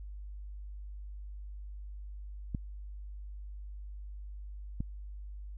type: clicks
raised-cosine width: 5 ms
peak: -22 / -22 dBFS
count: 2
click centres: 2.548 / 4.805 s
effects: added 50 Hz sine -41 dBFS peak until 5.57 s